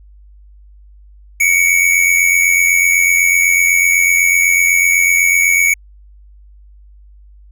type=tone pair together; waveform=square; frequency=2202 / 2290 Hz; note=C#7 / D7; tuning=-12 / -44 cents; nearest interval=minor second; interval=68 cents; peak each=-13 dBFS; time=1.4-5.74 s; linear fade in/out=5 ms; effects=added 50 Hz sine -39 dBFS peak until 7.51 s